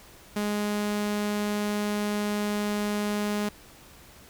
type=tone; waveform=sawtooth; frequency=207.7 Hz; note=G#3; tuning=in tune; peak=-22 dBFS; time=0.36-3.49 s; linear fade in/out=5 ms; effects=pink hiss -51 dBFS RMS until 4.29 s